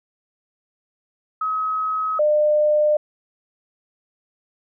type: tone pair in turn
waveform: sine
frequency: 1275 / 601.7 Hz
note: D#6 / D5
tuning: +42 / +42 cents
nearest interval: octave + minor second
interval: 1300 cents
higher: first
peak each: -20 / -14 dBFS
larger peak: second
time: 1.41-2.19 / 2.19-2.97 s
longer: neither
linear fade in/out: 5 ms
effects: none